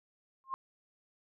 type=tone with exponential growth; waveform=sine; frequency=1065 Hz; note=C6; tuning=30 cents sharp; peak=-29 dBFS; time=0.44-0.54 s; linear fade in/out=0 ms; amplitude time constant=21 ms; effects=none